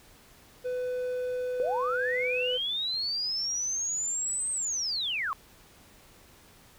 triangle tone, 500 Hz, B4, 21 cents sharp, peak -27 dBFS, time 0.64-2.58 s, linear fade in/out 20 ms
sine linear two-way sweep, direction up then down, 473.5 to 8372 to 1027 Hz, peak -28 dBFS, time 1.6-5.33 s, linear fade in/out 0 ms, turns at 4.51 s
effects pink hiss -56 dBFS RMS until 6.78 s

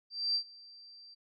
sine tone with ADSR envelope, 4694 Hz, D8, 2 cents flat, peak -26 dBFS, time 0.1-1.15 s, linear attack 250 ms, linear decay 83 ms, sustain -24 dB, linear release 18 ms, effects MP3 96 kbps

